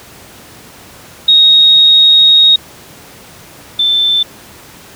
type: tone pair in turn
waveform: sine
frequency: 3752 / 3541 Hz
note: A#7 / A7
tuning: +11 / +10 cents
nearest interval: minor second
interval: 101 cents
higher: first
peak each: -3 / -8 dBFS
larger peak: first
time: 1.28-2.56 / 3.79-4.23 s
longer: first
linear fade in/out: 5 ms
effects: pink hiss -36 dBFS RMS until 4.95 s + high-pass 80 Hz 12 dB/octave